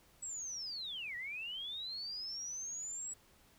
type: linear two-way sweep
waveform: sine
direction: down then up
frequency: 7850 to 1879 to 7850 Hz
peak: -40 dBFS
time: 0.22-3.14 s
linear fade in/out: 10 ms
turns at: 1.16 s
effects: pink hiss -66 dBFS RMS until 3.58 s